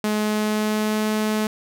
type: tone with pitch glide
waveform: sawtooth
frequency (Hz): 212.2 to 214.9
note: G#3 to A3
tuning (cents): +38 to -41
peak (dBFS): -16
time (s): 0.04-1.47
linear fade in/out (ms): 2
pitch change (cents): +21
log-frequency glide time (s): 0.15-1.07
effects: none